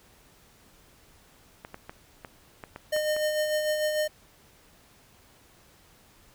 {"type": "clicks", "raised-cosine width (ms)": 0.5, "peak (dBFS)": -24, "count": 8, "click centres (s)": [1.649, 1.744, 1.895, 2.248, 2.638, 2.761, 2.964, 3.165]}
{"type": "tone with tremolo", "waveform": "square", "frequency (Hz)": 610, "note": "D#5", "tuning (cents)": -34, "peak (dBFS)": -24, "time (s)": [2.92, 4.08], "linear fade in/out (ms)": 10, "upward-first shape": "sine", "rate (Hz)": 6.7, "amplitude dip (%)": 40}
{"effects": ["pink hiss -58 dBFS RMS until 6.34 s"]}